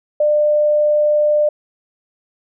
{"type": "tone", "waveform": "sine", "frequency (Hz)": 598, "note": "D5", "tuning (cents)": 31, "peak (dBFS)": -11, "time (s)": [0.2, 1.49], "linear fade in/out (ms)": 5, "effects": []}